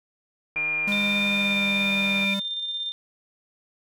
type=click train; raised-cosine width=0.5 ms; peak=-25 dBFS; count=262; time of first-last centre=0.56-2.244 s; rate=155 Hz
type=tone with vibrato; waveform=sine; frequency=2400 Hz; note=D7; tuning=37 cents sharp; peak=-23 dBFS; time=0.56-2.34 s; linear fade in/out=5 ms; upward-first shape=triangle; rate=1.6 Hz; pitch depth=9 cents each way
type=tone with pitch glide; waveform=square; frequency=204.2 to 197.59 Hz; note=G#3 to G3; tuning=-29 to +14 cents; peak=-27 dBFS; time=0.87-2.4 s; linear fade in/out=10 ms; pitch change=-57 cents; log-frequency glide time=0.99-2.01 s
type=tone with tremolo; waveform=sine; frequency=3600 Hz; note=A7; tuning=39 cents sharp; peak=-26 dBFS; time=0.92-2.92 s; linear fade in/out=0 ms; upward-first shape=square; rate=17 Hz; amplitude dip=30%
effects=none